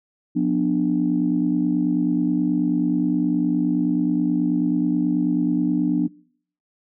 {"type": "chord", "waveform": "sine", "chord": "B diminished", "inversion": "second", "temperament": "just", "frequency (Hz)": [177.8, 246.9, 296.3], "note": ["F3", "B3", "D4"], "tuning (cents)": [31, 0, 15], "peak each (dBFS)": [-23, -22, -20], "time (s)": [0.35, 6.08], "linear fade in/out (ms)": 20, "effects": ["noise-tail reverb RT60 0.6 s tail -24 dB re dry", "tanh soft clip ceiling -9 dBFS"]}